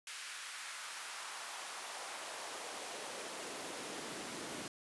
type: noise with high-pass filter sweep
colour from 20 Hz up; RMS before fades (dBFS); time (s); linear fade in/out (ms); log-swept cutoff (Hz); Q
pink; -45; 0.07-4.68; 2; 1800 to 220; 1.2
effects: resampled to 24000 Hz